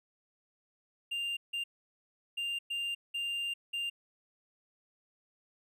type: tone bursts at uneven times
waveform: triangle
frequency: 2794 Hz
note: F7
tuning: in tune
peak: -31 dBFS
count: 6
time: 1.11-1.37 / 1.53-1.64 / 2.37-2.59 / 2.7-2.95 / 3.14-3.54 / 3.73-3.9 s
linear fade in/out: 10 ms
effects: none